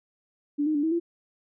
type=tone with pitch steps; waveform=sine; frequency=290.7 / 308.9 / 290.2 / 321.1 / 339.9 Hz; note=D4 / D#4 / D4 / E4 / F4; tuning=-18 / -12 / -21 / -45 / -47 cents; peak=-22 dBFS; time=0.58-1 s; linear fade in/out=20 ms; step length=84 ms; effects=none